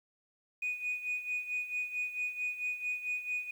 sine tone with tremolo, 2477 Hz, D#7, 8 cents flat, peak -29 dBFS, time 0.62-3.51 s, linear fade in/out 5 ms, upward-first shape sine, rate 4.5 Hz, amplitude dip 75%, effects tanh soft clip ceiling -28 dBFS + 10-bit

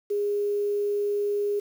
sine tone with quantisation, 410 Hz, G#4, 22 cents flat, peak -23 dBFS, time 0.1-1.6 s, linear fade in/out 10 ms, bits 8, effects none

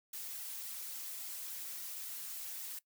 blue noise with flanger, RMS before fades -44 dBFS, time 0.13-2.79 s, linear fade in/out 5 ms, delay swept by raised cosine 1.7 to 5.8 ms, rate 3.6 Hz, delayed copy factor -0.95, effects noise-tail reverb RT60 0.1 s tail -20 dB re dry

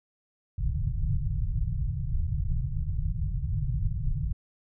pink low-pass noise, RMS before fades -28 dBFS, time 0.58-4.33 s, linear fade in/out 5 ms, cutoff 160 Hz, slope 96 dB/octave, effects none

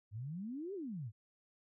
sine exponential two-way sweep, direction up then down, 98 to 415.3 to 98 Hz, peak -40 dBFS, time 0.11-1.12 s, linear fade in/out 50 ms, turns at 0.74 s, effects none

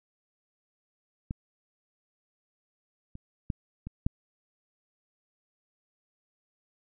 clicks, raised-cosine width 5 ms, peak -20 / -30 / -17 / -25 / -13 dBFS, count 5, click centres 1.309 / 3.154 / 3.502 / 3.87 / 4.065 s, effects none

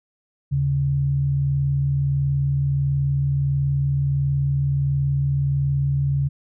sine tone pair together, 77.2 / 138.67 Hz, D#2 / C#3, -13 / +1 cents, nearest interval minor seventh, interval 1014 cents, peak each -28 / -18 dBFS, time 0.51-6.29 s, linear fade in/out 20 ms, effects none

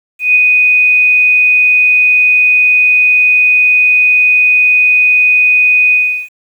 sine tone with ADSR envelope, 2489 Hz, D#7, in tune, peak -3 dBFS, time 0.19-6.29 s, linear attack 160 ms, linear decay 20 ms, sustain -2 dB, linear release 360 ms, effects 7-bit

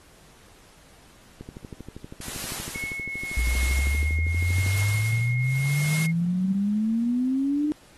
click train, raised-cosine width 3 ms, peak -25 dBFS, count 42, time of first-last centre 1.41-4.664 s, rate 12.6 Hz
white noise with tremolo, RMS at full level -32 dBFS, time 2.21-6.06 s, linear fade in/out 0 ms, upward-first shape triangle, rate 0.87 Hz, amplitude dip 100%
sine tone with pitch glide, 2191 to 2151 Hz, C#7 to C7, -21 to +47 cents, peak -30 dBFS, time 2.74-6.12 s, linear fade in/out 20 ms, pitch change -32 cents, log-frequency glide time 2.92-3.95 s
sine exponential sweep, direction up, 57.8 to 305.3 Hz, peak -21 dBFS, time 3.37-7.72 s, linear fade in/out 0 ms
effects pink hiss -54 dBFS RMS until 7.97 s + AAC 32 kbps

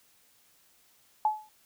sine tone with exponential decay, 857 Hz, A5, 46 cents flat, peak -19 dBFS, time 1.25-1.49 s, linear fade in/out 2 ms, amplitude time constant 52 ms, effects white hiss -64 dBFS RMS until 1.65 s

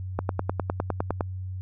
click train, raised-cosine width 1 ms, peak -11 dBFS, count 11, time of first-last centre 0.19-1.208 s, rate 9.82 Hz, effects added 93 Hz sine -31 dBFS peak until 1.61 s

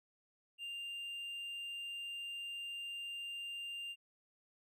triangle tone, 2794 Hz, F7, in tune, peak -40 dBFS, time 0.58-3.96 s, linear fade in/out 50 ms, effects none

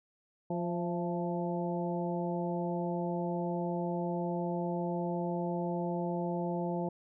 harmonic tone with a mistuned harmonic, 174.61 Hz, F3, in tune, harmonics 1 / 2 / 3 / 4 / 5, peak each -34 / -37 / -39 / -40 / -41 dBFS, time 0.5-6.89 s, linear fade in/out 5 ms, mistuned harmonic 4, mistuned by -47 cents, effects none

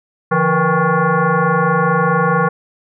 sine tone with frequency modulation, 466.2 Hz, A#4, in tune, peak -11 dBFS, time 0.31-2.49 s, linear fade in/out 10 ms, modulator 319 Hz, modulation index 3.2, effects none

